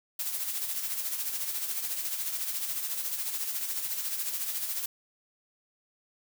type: noise with tremolo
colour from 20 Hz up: blue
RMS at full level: -31 dBFS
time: 0.19-4.86 s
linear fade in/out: 5 ms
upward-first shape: sine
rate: 14 Hz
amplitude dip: 50%
effects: none